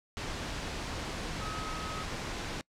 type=tone in noise; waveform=sine; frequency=1272 Hz; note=D#6; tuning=38 cents sharp; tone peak=-40 dBFS; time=1.41-2.03 s; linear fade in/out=0 ms; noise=pink; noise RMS=-37 dBFS; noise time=0.17-2.61 s; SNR=-6 dB; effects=noise-tail reverb RT60 0.1 s tail -25 dB re dry + low-pass 6000 Hz 12 dB/octave